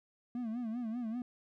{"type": "tone with vibrato", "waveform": "triangle", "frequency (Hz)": 232.7, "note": "A#3", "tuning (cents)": -3, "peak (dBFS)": -33, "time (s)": [0.35, 1.22], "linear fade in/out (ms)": 2, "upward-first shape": "sine", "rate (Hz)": 5.1, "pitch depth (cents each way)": 120, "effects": []}